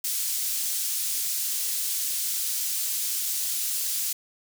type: high-pass noise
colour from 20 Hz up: pink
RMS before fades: -28 dBFS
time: 0.04-4.13 s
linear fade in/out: 5 ms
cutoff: 6300 Hz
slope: 12 dB/octave
effects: none